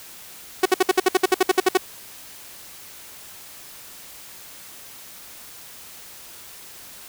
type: tone bursts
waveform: sawtooth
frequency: 372.8 Hz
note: F#4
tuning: 13 cents sharp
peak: -9 dBFS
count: 14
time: 0.63-1.774 s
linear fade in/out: 5 ms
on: 26 ms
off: 60 ms
effects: white hiss -42 dBFS RMS until 7.08 s